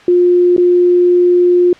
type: tone with dropouts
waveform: sine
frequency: 354.9 Hz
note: F4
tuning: 28 cents sharp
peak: -6 dBFS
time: 0.08-1.73 s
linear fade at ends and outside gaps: 2 ms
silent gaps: 0.565-0.579 s
effects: white hiss -40 dBFS RMS until 1.79 s + low-pass 3000 Hz 12 dB/octave